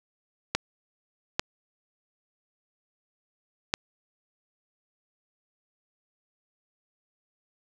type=clicks; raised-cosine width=0.2 ms; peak=-6 / -6 / -6 dBFS; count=3; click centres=0.55 / 1.395 / 3.739 s; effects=none